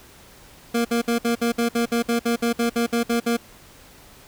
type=tone bursts; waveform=25% pulse; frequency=234.5 Hz; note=A#3; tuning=11 cents sharp; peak=-15 dBFS; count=16; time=0.74-3.37 s; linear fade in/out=10 ms; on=110 ms; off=58 ms; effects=pink hiss -48 dBFS RMS until 4.27 s